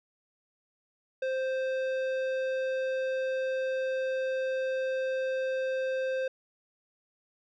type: tone with tanh clipping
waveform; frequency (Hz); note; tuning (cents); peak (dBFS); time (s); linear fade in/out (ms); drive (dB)
sine; 523.3; C5; 0; -30; 1.22-6.28; 5; 13
effects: none